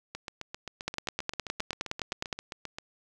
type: two click trains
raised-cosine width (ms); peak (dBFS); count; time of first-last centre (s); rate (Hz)
0.2; -13 / -20; 15 / 21; 0.88-2.328 / 0.15-2.785; 9.67 / 7.59
effects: none